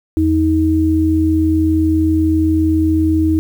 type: tone pair together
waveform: sine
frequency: 83.72 / 316.1 Hz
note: E2 / D#4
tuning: +27 / +27 cents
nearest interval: octave + major seventh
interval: 2300 cents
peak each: -16 / -12 dBFS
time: 0.17-3.39 s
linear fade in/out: 0 ms
effects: 7-bit